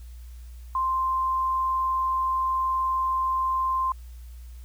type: tone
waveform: sine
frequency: 1046.5 Hz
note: C6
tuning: in tune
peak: -22 dBFS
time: 0.75-3.92 s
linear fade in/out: 2 ms
effects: added 60 Hz sine -39 dBFS peak until 4.64 s + white hiss -59 dBFS RMS until 4.64 s